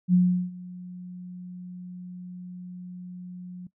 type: tone with ADSR envelope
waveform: sine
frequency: 180 Hz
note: F#3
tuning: 47 cents flat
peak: -14 dBFS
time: 0.08-3.67 s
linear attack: 57 ms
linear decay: 370 ms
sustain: -22 dB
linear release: 4 ms
effects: noise-tail reverb RT60 0.1 s tail -19 dB re dry